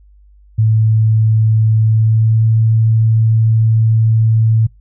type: tone with pitch glide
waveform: sine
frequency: 110 to 111.66 Hz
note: A2 to A2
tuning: 0 to +26 cents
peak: -8 dBFS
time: 0.58-4.67 s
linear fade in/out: 10 ms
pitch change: +26 cents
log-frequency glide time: 1.82-2.45 s
effects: noise-tail reverb RT60 0.2 s tail -25 dB re dry + added 50 Hz sine -42 dBFS peak until 4.8 s